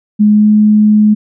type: tone with pitch glide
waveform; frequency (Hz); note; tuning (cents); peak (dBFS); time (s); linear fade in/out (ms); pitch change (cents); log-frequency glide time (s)
sine; 210 to 211.9; G#3 to G#3; +19 to +35; -4; 0.19-1.15; 20; +16; 0.32-0.49
effects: none